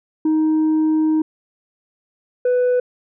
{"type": "tone pair in turn", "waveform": "sine", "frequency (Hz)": [312.8, 496.5], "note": ["D#4", "B4"], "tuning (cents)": [9, 9], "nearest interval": "minor sixth", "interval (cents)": 800, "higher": "second", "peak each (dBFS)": -11, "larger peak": "neither", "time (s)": [[0.25, 1.22], [2.45, 2.8]], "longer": "first", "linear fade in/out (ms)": 5, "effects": ["tanh soft clip ceiling -13 dBFS"]}